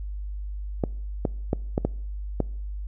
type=clicks; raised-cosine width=2 ms; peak=-9 dBFS; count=6; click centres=0.838 / 1.252 / 1.531 / 1.779 / 1.85 / 2.403 s; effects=noise-tail reverb RT60 0.7 s tail -25 dB re dry + added 50 Hz sine -30 dBFS peak until 2.87 s